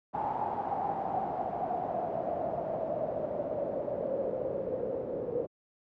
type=noise with low-pass filter sweep; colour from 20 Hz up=pink; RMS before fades=-33 dBFS; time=0.13-5.47 s; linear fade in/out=20 ms; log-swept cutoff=860 to 480 Hz; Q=9; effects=high-pass 150 Hz 12 dB/octave